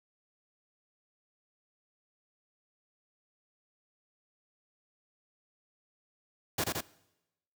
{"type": "noise with echo", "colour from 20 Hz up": "pink", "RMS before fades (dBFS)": -30, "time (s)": [6.58, 6.64], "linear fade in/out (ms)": 5, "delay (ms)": 84, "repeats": 2, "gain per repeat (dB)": -2, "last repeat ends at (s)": 6.808, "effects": ["noise-tail reverb RT60 0.9 s tail -21 dB re dry", "high-pass 100 Hz 12 dB/octave"]}